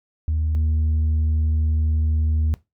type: tone pair in turn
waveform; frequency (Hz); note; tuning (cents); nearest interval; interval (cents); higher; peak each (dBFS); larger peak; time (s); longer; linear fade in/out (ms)
sine; 78 / 78; D#2 / D#2; +5 / +5; unison; 0; neither; -17 / -14; second; 0.28-0.55 / 0.55-2.54; second; 0
effects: noise-tail reverb RT60 0.2 s tail -22 dB re dry + tanh soft clip ceiling -16 dBFS